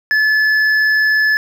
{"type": "tone with hard clipping", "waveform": "triangle", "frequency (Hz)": 1727, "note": "A6", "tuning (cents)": -33, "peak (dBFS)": -12, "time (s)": [0.11, 1.37], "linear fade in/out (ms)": 0, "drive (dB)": 8, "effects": []}